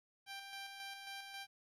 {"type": "tone with tremolo", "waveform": "10% pulse", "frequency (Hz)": 788, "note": "G5", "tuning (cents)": 9, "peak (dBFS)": -37, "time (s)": [0.26, 1.47], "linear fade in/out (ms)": 50, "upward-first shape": "square", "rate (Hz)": 3.7, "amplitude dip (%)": 40, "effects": ["low-pass 11000 Hz 12 dB/octave", "13-bit"]}